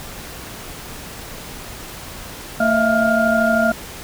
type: tone cluster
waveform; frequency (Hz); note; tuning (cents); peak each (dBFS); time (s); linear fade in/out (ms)
sine; 226.5 / 646 / 679 / 1408; A#3 / E5 / F5 / F6; -50 / -35 / -49 / +14; -19; 2.6-3.72; 5
effects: pink hiss -34 dBFS RMS until 4.03 s